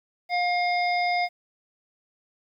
harmonic tone with a mistuned harmonic, 710 Hz, F5, 28 cents sharp, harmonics 1 / 3 / 5 / 7, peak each -23 / -27 / -40 / -35 dBFS, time 0.29-1.29 s, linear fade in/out 50 ms, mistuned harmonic 5, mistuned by +38 cents, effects 10-bit

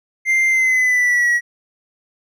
triangle tone with pitch glide, 2093 to 1919.3 Hz, C7 to B6, 0 to -50 cents, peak -11 dBFS, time 0.25-1.41 s, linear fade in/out 50 ms, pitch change -150 cents, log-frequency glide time 0.48-1.3 s, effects none

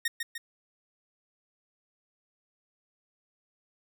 sawtooth tone with echo, 1851 Hz, A#6, 13 cents flat, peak -22 dBFS, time 0.05-0.08 s, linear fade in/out 5 ms, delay 150 ms, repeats 2, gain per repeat -5 dB, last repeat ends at 0.38 s, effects none

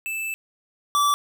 square tone pair in turn, 2637 / 1158.8 Hz, E7 / D6, 0 / -24 cents, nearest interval octave + major second, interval 1424 cents, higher first, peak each -27 / -18 dBFS, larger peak second, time 0.06-0.34 / 0.95-1.14 s, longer first, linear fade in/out 0 ms, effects none

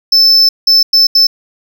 triangle tone bursts at uneven times, 5274 Hz, E8, in tune, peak -3 dBFS, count 4, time 0.12-0.49 / 0.67-0.83 / 0.93-1.07 / 1.15-1.27 s, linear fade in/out 5 ms, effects none

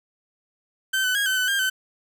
30% pulse tone with pitch steps, 1544 / 1505 / 1638 / 1529 / 1503 / 1601 / 1527 Hz, G6 / F#6 / G#6 / G6 / F#6 / G6 / G6, -27 / +29 / -24 / -44 / +27 / +36 / -46 cents, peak -18 dBFS, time 0.93-1.7 s, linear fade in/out 10 ms, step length 110 ms, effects none

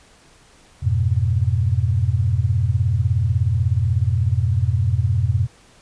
sine chord, F diminished, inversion none, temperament equal, 87.31 / 103.83 / 123.47 Hz, F2 / Ab2 / Cb3, 0 / 0 / 0 cents, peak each -20 dBFS, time 0.82-5.47 s, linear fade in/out 20 ms, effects pink hiss -51 dBFS RMS until 5.81 s + resampled to 22050 Hz

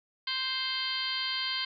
harmonic tone, 523.3 Hz, C5, in tune, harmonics 2 / 3 / 4 / 5 / 6 / 7 / 8 / 9, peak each -41 / -40 / -38 / -45 / -34 / -42 / -36 / -38 dBFS, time 0.27-1.65 s, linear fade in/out 5 ms, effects none

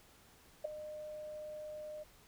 sine tone with ADSR envelope, 609 Hz, D#5, 37 cents flat, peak -30 dBFS, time 0.64-2.04 s, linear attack 12 ms, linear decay 5 ms, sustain -13 dB, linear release 19 ms, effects pink hiss -63 dBFS RMS until 2.27 s

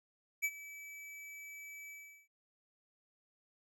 square tone with ADSR envelope, 2300 Hz, D7, 37 cents flat, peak -30 dBFS, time 0.42-2.28 s, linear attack 24 ms, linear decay 54 ms, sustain -18 dB, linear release 380 ms, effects none

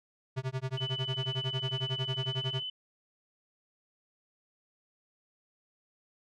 square tone with tremolo, 130.81 Hz, C3, in tune, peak -30 dBFS, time 0.36-2.63 s, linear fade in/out 20 ms, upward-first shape sine, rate 11 Hz, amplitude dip 100%
sine tone with pitch glide, 2997 to 3016 Hz, F#7 to F#7, +22 to +32 cents, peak -34 dBFS, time 0.77-2.7 s, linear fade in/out 5 ms, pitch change +10 cents, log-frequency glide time 2.25-2.58 s
effects low-pass 5000 Hz 12 dB/octave

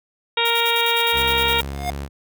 harmonic tone, 466.2 Hz, A#4, in tune, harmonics 1 / 2 / 3 / 4 / 5 / 6 / 7 / 8, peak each -25 / -23 / -27 / -29 / -24 / -26 / -26 / -23 dBFS, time 0.37-1.61 s, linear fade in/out 5 ms
violet noise with tremolo, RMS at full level -29 dBFS, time 0.45-1.62 s, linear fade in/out 5 ms, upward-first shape square, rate 9.7 Hz, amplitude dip 70%
sawtooth tone with pitch glide, 66.9 to 69.98 Hz, C2 to C#2, +39 to +17 cents, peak -23 dBFS, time 1.12-2.09 s, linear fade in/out 50 ms, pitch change +78 cents, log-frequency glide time 1.36-1.82 s
square tone with exponential growth, 713 Hz, F5, 36 cents sharp, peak -20 dBFS, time 1.66-1.9 s, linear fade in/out 1 ms, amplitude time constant 51 ms
effects none

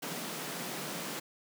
pink high-pass noise, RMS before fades -39 dBFS, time 0.02-1.2 s, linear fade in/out 10 ms, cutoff 140 Hz, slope 96 dB/octave, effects none

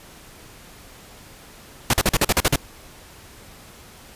pink noise bursts, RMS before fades -17 dBFS, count 9, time 1.9-2.559 s, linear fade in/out 2 ms, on 35 ms, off 43 ms, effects pink hiss -45 dBFS RMS until 4.15 s + resampled to 32000 Hz

